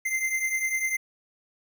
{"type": "beating tone pair", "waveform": "square", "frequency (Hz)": [2073, 2083], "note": ["C7", "C7"], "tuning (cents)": [-17, -8], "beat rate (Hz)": 10, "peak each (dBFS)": [-32, -27], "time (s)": [0.05, 0.97], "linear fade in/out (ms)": 10, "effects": []}